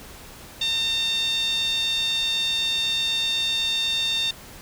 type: tone with band-pass filter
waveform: 5% pulse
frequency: 908 Hz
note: A#5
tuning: 46 cents flat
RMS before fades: -24 dBFS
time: 0.61-4.31 s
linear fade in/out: 5 ms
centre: 3400 Hz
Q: 9.9
effects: pink hiss -43 dBFS RMS until 4.61 s